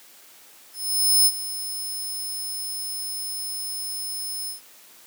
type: tone with ADSR envelope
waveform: 10% pulse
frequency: 5210 Hz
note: E8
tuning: 21 cents flat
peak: -8 dBFS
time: 0.73-4.61 s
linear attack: 530 ms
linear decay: 49 ms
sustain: -15 dB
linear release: 130 ms
effects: white hiss -50 dBFS RMS until 5.06 s + high-pass 200 Hz 12 dB/octave